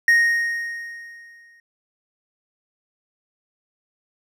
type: tone with exponential decay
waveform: triangle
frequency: 1864 Hz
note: A#6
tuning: 1 cent flat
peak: -9 dBFS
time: 0.08-1.6 s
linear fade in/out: 2 ms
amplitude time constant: 330 ms
effects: none